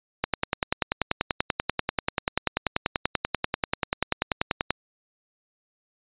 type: click train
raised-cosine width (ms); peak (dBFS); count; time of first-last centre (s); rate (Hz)
0.3; -6; 47; 0.24-4.706; 10.3
effects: resampled to 8000 Hz